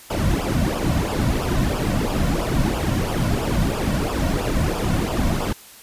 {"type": "noise with flanger", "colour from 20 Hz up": "brown", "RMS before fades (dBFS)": -21, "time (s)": [0.1, 5.53], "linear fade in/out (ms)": 5, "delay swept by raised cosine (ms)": [0.48, 2.48], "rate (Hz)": 3, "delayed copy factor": -0.75, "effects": ["white hiss -44 dBFS RMS until 5.82 s", "resampled to 32000 Hz"]}